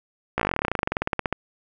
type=slowing click train; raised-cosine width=0.5 ms; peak=-7 dBFS; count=27; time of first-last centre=0.38-1.327 s; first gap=16 ms; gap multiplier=1.06; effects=none